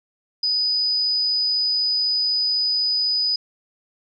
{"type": "tone", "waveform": "sine", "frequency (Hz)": 4978, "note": "D#8", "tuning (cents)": 0, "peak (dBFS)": -18, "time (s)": [0.43, 3.36], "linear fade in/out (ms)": 5, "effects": []}